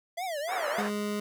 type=tone with vibrato; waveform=square; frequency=659.3 Hz; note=E5; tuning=in tune; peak=-32 dBFS; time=0.17-0.82 s; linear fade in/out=10 ms; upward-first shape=triangle; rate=3.4 Hz; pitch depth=290 cents each way
type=band-pass noise; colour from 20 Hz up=white; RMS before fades=-34 dBFS; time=0.47-0.91 s; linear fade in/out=50 ms; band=460 to 1700 Hz; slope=24 dB/octave
type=tone; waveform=25% pulse; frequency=207.7 Hz; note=G#3; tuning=in tune; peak=-26 dBFS; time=0.78-1.2 s; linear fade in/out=5 ms
effects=none